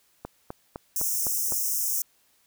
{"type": "click train", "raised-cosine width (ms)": 1, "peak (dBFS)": -20, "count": 6, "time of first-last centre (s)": [0.25, 1.522], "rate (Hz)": 3.93}
{"type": "high-pass noise", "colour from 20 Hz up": "white", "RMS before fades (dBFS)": -27, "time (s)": [0.96, 2.02], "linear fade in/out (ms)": 2, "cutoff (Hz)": 5400, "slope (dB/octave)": 96}
{"effects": ["white hiss -65 dBFS RMS until 2.46 s"]}